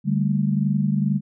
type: chord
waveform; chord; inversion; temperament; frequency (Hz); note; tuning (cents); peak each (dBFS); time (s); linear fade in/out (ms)
sine; D suspended fourth; none; equal with one note detuned; 146.83 / 197.7 / 220; D3 / G3 / A3; 0 / +15 / 0; -22 / -21 / -26; 0.04-1.21; 50
effects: none